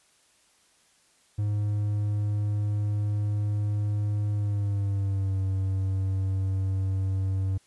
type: tone with pitch glide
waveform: triangle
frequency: 103.83 to 95.76 Hz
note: G#2 to G2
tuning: 0 to -40 cents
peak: -22 dBFS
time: 1.38-7.58 s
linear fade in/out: 10 ms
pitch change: -140 cents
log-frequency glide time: 4.32-5.4 s
effects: white hiss -63 dBFS RMS until 7.66 s + resampled to 24000 Hz